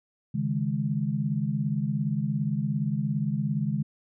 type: chord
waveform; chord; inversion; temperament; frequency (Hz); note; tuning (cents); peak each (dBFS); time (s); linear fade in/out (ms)
sine; C# suspended second; none; just; 138.59 / 155.92 / 207.9; C#3 / D#3 / G#3; 0 / +4 / +2; -29; 0.34-3.83; 10
effects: none